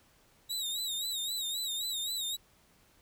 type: tone with vibrato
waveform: sawtooth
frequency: 3809 Hz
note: A#7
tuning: 37 cents sharp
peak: -30 dBFS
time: 0.49-2.37 s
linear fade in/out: 20 ms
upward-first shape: sine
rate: 3.8 Hz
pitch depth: 92 cents each way
effects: pink hiss -65 dBFS RMS until 3.01 s